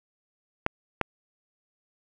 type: clicks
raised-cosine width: 0.5 ms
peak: -8 dBFS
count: 2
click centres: 0.664 / 1.013 s
effects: none